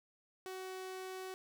sawtooth tone, 374.9 Hz, F#4, 23 cents sharp, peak -39 dBFS, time 0.46-1.34 s, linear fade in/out 0 ms, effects none

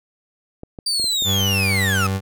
clicks, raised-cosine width 2 ms, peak -21 dBFS, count 5, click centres 0.634 / 0.788 / 0.998 / 1.043 / 1.223 s
35% pulse linear sweep, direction down, 4699 to 1244.5 Hz, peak -17 dBFS, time 0.86-2.07 s, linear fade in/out 5 ms
30% pulse tone with pitch glide, 97.4 to 96.45 Hz, G2 to G2, -11 to -28 cents, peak -17 dBFS, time 1.24-2.21 s, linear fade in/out 50 ms, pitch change -17 cents, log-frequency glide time 1.46-1.91 s
effects none

